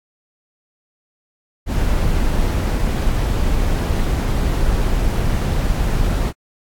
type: noise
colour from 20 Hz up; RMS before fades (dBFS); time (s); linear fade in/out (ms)
brown; -17; 1.66-6.33; 50
effects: AAC 64 kbps